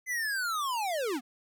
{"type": "linear sweep", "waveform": "square", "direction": "down", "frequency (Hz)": [2053, 224.8], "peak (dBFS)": -30, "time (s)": [0.06, 1.21], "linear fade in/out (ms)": 50, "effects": []}